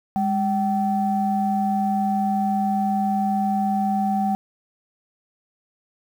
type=tone pair together; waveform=sine; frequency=203.7 / 769 Hz; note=G#3 / G5; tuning=-33 / -33 cents; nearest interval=octave + major seventh; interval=2300 cents; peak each=-21 dBFS; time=0.16-4.35 s; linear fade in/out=0 ms; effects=tanh soft clip ceiling -11 dBFS + 8-bit